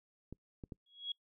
clicks, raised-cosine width 3 ms, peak -32 dBFS, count 3, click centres 0.326 / 0.638 / 0.722 s
sine tone with exponential growth, 3322 Hz, G#7, in tune, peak -33 dBFS, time 0.86-1.12 s, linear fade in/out 5 ms, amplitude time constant 56 ms
effects noise-tail reverb RT60 0.1 s tail -25 dB re dry

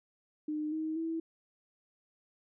sine tone with pitch steps, 304.1 / 315 / 326.3 Hz, D#4 / D#4 / E4, -40 / +21 / -18 cents, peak -32 dBFS, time 0.48-1.2 s, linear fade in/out 5 ms, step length 240 ms, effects none

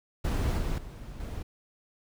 brown noise with level steps, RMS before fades -27 / -30 / -42 / -37 dBFS, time 0.24-1.43 s, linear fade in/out 10 ms, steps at 0.58 / 0.78 / 1.2 s, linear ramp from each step 2 ms, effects none

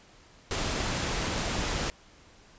pink noise, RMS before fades -30 dBFS, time 0.51-1.9 s, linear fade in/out 0 ms, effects pink hiss -56 dBFS RMS until 2.58 s + resampled to 16000 Hz

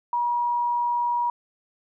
sine tone, 959 Hz, A#5, 49 cents sharp, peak -21 dBFS, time 0.13-1.3 s, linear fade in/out 2 ms, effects none

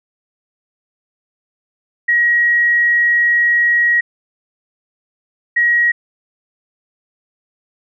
sine tone bursts at uneven times, 1900 Hz, A#6, 33 cents sharp, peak -10 dBFS, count 2, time 2.08-4.01 / 5.56-5.92 s, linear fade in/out 10 ms, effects none

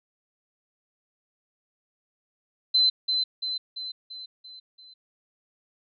sine tone with echo, 4055 Hz, B7, 45 cents sharp, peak -17 dBFS, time 2.74-2.9 s, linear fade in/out 10 ms, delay 340 ms, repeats 6, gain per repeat -5 dB, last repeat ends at 4.94 s, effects none

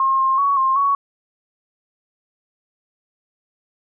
sine tone with pitch steps, 1070 / 1063 / 1120 / 1061 / 1118 Hz, C6 / C6 / C#6 / C6 / C#6, +38 / +27 / +18 / +24 / +14 cents, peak -14 dBFS, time 0-0.95 s, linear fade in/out 2 ms, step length 190 ms, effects none

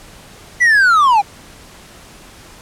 triangle linear sweep, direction down, 2000 to 775 Hz, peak -6 dBFS, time 0.6-1.22 s, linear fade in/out 20 ms, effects pink hiss -40 dBFS RMS until 2.61 s + low-pass 11000 Hz 12 dB/octave

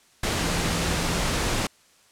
sine tone in noise, 168.3 Hz, E3, 36 cents sharp, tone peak -32 dBFS, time 0.42-1.29 s, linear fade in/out 5 ms, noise pink, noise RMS -25 dBFS, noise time 0.23-1.67 s, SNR -10 dB, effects white hiss -58 dBFS RMS until 2.11 s + low-pass 9000 Hz 12 dB/octave

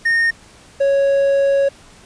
triangle tone pair in turn, 1840 / 553.7 Hz, A#6 / C#5, -23 / -2 cents, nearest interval octave + major sixth, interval 2079 cents, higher first, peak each -11 / -10 dBFS, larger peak second, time 0.05-0.31 / 0.8-1.69 s, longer second, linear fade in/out 10 ms, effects pink hiss -45 dBFS RMS until 2.05 s + resampled to 22050 Hz

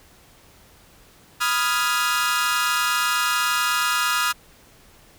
sawtooth chord, F half-diminished seventh, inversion second, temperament equal with one note detuned, 987.8 / 1244.5 / 1396.9 / 1668.9 Hz, Cb6 / Eb6 / F6 / Ab6, 0 / 0 / 0 / +8 cents, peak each -25 / -20 / -20 / -24 dBFS, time 1.4-4.33 s, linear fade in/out 20 ms, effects pink hiss -52 dBFS RMS until 5.18 s

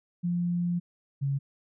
sine tone pair in turn, 174.61 / 138.59 Hz, F3 / C#3, 0 / 0 cents, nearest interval major third, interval 400 cents, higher first, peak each -25 dBFS, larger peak neither, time 0.23-0.8 / 1.21-1.39 s, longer first, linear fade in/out 20 ms, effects none

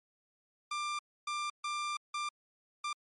sawtooth tone bursts at uneven times, 1188 Hz, D6, 20 cents sharp, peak -30 dBFS, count 5, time 0.71-0.99 / 1.27-1.5 / 1.64-1.97 / 2.14-2.29 / 2.84-2.93 s, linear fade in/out 5 ms, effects low-pass 8000 Hz 12 dB/octave + MP3 48 kbps

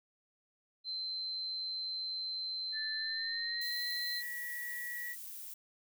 sine tone, 4094 Hz, C8, 38 cents flat, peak -36 dBFS, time 0.84-4.23 s, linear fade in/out 50 ms
sine tone with pitch glide, 1760 to 1930.4 Hz, A6 to B6, 0 to -40 cents, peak -39 dBFS, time 2.72-5.16 s, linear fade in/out 50 ms, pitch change +160 cents, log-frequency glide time 2.95-3.82 s
violet noise, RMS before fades -46 dBFS, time 3.61-5.54 s, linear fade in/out 5 ms
effects none

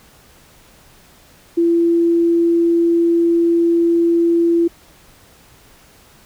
sine tone, 338.2 Hz, E4, 44 cents sharp, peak -11 dBFS, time 1.57-4.68 s, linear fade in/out 10 ms, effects pink hiss -48 dBFS RMS until 6.25 s

